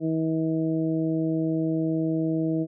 harmonic tone, 160.4 Hz, E3, 47 cents flat, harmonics 1 / 2 / 3 / 4, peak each -28 / -24 / -34 / -35 dBFS, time 0-2.67 s, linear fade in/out 50 ms, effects none

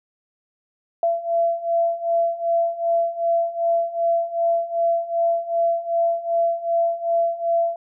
sine beating tone pair, 674 / 676.6 Hz, E5 / E5, +38 / +45 cents, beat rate 2.6 Hz, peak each -23 / -20 dBFS, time 1.03-7.76 s, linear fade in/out 2 ms, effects none

